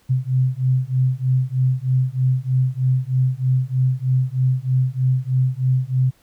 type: beating tone pair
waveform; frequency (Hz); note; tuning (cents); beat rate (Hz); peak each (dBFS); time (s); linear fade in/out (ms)
sine; 127.6 / 130.8; C3 / C3; -43 / 0; 3.2; -19; 0.09-6.11; 20
effects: pink hiss -58 dBFS RMS until 6.22 s